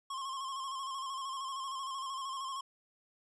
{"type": "tone with vibrato", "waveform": "square", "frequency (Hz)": 1074, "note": "C6", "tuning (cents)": 45, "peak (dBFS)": -38, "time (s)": [0.1, 2.61], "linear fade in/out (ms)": 5, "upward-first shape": "square", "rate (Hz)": 13, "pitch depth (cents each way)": 42, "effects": ["resampled to 22050 Hz"]}